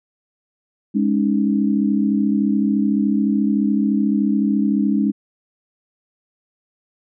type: chord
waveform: sine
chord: Ab suspended fourth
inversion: none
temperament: equal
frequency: 207.7 / 277.2 / 311.1 Hz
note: Ab3 / Db4 / Eb4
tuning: 0 / 0 / 0 cents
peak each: -17 / -20 / -23 dBFS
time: 0.94-5.12 s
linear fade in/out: 20 ms
effects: none